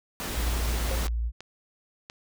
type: noise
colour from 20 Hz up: pink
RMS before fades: -33 dBFS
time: 0.2-1.07 s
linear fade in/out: 0 ms
type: tone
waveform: sine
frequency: 57.5 Hz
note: A#1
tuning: 23 cents flat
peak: -25 dBFS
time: 0.34-1.32 s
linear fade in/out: 50 ms
type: tone with exponential decay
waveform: sine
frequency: 530 Hz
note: C5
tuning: 22 cents sharp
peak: -29 dBFS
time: 0.91-1.09 s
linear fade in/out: 1 ms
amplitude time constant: 37 ms
type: clicks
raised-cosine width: 0.2 ms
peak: -23 dBFS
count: 3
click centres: 1.081 / 1.406 / 2.099 s
effects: none